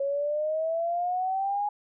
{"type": "exponential sweep", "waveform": "sine", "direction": "up", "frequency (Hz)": [549, 833], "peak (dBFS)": -25, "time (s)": [0, 1.69], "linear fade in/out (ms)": 5, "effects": []}